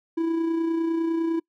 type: tone with amplitude modulation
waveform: triangle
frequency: 329.6 Hz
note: E4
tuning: in tune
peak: -18 dBFS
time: 0.17-1.4 s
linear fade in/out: 10 ms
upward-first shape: sine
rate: 29.9 Hz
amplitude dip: 40%
effects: noise-tail reverb RT60 0.1 s tail -25 dB re dry